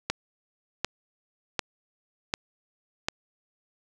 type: click train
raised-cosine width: 0.2 ms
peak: -8 dBFS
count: 5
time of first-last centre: 0.1-3.085 s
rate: 1.34 Hz
effects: none